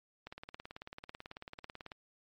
click train, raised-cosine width 0.3 ms, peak -29 dBFS, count 31, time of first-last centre 0.27-1.918 s, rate 18.2 Hz, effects MP3 48 kbps

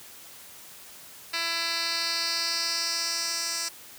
10% pulse tone with band-pass filter sweep, 333.8 Hz, E4, 22 cents sharp, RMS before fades -29 dBFS, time 1.33-3.69 s, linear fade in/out 10 ms, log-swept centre 3600 to 6500 Hz, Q 2.7, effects white hiss -47 dBFS RMS until 3.98 s + high-pass 60 Hz 12 dB/octave

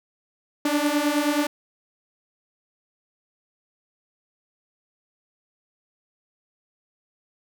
sawtooth beating tone pair, 288.6 / 298 Hz, D4 / D4, -30 / +25 cents, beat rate 9.4 Hz, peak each -20 / -19 dBFS, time 0.65-1.47 s, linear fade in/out 5 ms, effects none

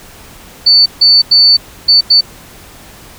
sine tone bursts at uneven times, 4500 Hz, C#8, 25 cents sharp, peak -3 dBFS, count 5, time 0.66-0.86 / 1.01-1.22 / 1.31-1.57 / 1.88-2.01 / 2.1-2.21 s, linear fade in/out 10 ms, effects pink hiss -36 dBFS RMS until 3.18 s

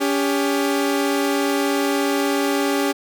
sawtooth tone pair together, 282 / 398.8 Hz, C#4 / G4, +30 / +30 cents, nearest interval tritone, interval 600 cents, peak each -16 / -18 dBFS, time 0-2.93 s, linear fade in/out 20 ms, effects none

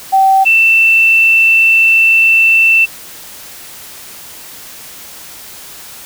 sine tone pair in turn, 772 / 2673 Hz, G5 / E7, -27 / +23 cents, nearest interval octave + minor seventh, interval 2150 cents, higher second, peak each -5 dBFS, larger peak neither, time 0.12-0.45 / 0.45-2.86 s, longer second, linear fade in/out 20 ms, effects white hiss -32 dBFS RMS until 6.05 s

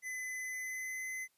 square tone with pitch glide, 2019 to 2040 Hz, B6 to C7, +38 to -44 cents, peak -39 dBFS, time 0.02-1.28 s, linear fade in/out 50 ms, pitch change +18 cents, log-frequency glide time 0.38-1.07 s, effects white hiss -75 dBFS RMS until 1.37 s + resampled to 32000 Hz

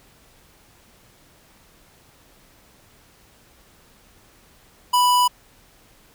square tone, 987.8 Hz, B5, in tune, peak -15 dBFS, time 4.93-5.28 s, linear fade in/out 10 ms, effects pink hiss -54 dBFS RMS until 6.14 s

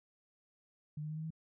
sine tone with pitch steps, 150.5 / 152.87 / 155.27 / 157.71 / 160.19 Hz, D3 / D#3 / D#3 / D#3 / E3, +43 / -30 / -3 / +24 / -49 cents, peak -38 dBFS, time 0.97-1.305 s, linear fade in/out 5 ms, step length 67 ms, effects none

